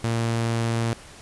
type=tone; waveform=sawtooth; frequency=115.3 Hz; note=A#2; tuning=19 cents flat; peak=-18 dBFS; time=0.04-0.93 s; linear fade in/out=0 ms; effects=pink hiss -45 dBFS RMS until 1.21 s + resampled to 24000 Hz